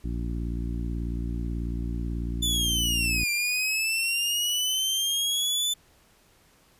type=harmonic tone; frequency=58.27 Hz; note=A#1; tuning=in tune; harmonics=1 / 2 / 3 / 4 / 5 / 6; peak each=-29 / -36 / -37 / -39 / -39 / -45 dBFS; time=0.04-3.24 s; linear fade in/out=5 ms
type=linear two-way sweep; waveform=sawtooth; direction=down then up; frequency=3520 to 2367 to 3520 Hz; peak=-21 dBFS; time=2.42-5.74 s; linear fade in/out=10 ms; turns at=3.3 s
effects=pink hiss -60 dBFS RMS until 6.79 s + resampled to 32000 Hz